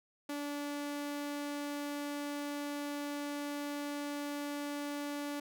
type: tone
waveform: sawtooth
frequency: 289.3 Hz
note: D4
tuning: 26 cents flat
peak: -33 dBFS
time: 0.29-5.4 s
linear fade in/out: 5 ms
effects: none